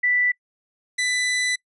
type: tone pair in turn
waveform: sine / sawtooth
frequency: 1975.5 / 1992.7 Hz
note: B6 / B6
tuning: 0 / +15 cents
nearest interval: unison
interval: 15 cents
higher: second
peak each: -17 dBFS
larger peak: neither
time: 0.03-0.32 / 0.98-1.56 s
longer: second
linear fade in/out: 10 ms
effects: noise-tail reverb RT60 0.1 s tail -25 dB re dry + resampled to 24000 Hz